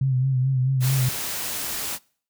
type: tone with vibrato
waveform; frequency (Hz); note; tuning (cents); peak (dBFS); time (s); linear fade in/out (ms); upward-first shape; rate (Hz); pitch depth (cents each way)
sine; 130.81; C3; 0; -18; 0.01-1.09; 5; sine; 4.6; 55
type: noise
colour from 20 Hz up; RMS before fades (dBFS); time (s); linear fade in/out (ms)
white; -29; 0.8-1.99; 50
effects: noise-tail reverb RT60 0.5 s tail -25 dB re dry